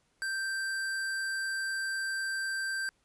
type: tone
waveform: square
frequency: 1568 Hz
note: G6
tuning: in tune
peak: -32 dBFS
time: 0.22-2.89 s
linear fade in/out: 0 ms
effects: pink hiss -72 dBFS RMS until 3.04 s + resampled to 24000 Hz